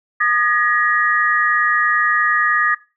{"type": "tone cluster", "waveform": "sine", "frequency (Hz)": [1223, 1686, 1895], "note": ["D#6", "G#6", "A#6"], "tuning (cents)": [-30, 26, 28], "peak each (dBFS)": -18, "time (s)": [0.2, 2.75], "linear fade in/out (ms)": 10, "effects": ["noise-tail reverb RT60 0.3 s tail -19 dB re dry"]}